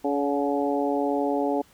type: harmonic tone with a mistuned harmonic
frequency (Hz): 141.8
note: C#3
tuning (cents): +40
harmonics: 2 / 3 / 4 / 5 / 6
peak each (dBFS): -26 / -28 / -29 / -30 / -31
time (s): 0.04-1.62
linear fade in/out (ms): 10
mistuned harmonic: 5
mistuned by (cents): +25
effects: pink hiss -57 dBFS RMS until 1.73 s